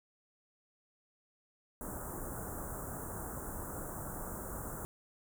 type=band-stop noise; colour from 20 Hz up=pink; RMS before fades=-42 dBFS; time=1.81-4.85 s; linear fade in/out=0 ms; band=1500 to 7400 Hz; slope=48 dB/octave; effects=none